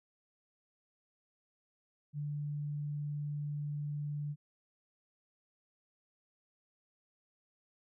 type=tone; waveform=sine; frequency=146.83 Hz; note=D3; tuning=in tune; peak=-35 dBFS; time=2.13-4.36 s; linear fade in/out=50 ms; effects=none